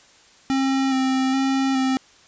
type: tone with vibrato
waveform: square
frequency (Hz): 265.4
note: C4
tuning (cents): +25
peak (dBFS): -19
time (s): 0.5-1.97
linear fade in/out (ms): 0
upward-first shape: square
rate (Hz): 1.2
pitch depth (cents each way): 18
effects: white hiss -52 dBFS RMS until 2.27 s + resampled to 16000 Hz